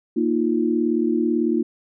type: chord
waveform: sine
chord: Bb suspended fourth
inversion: none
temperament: equal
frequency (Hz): 233.1 / 311.1 / 349.2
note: Bb3 / Eb4 / F4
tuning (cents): 0 / 0 / 0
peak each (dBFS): -22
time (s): 0.16-1.63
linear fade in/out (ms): 10
effects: none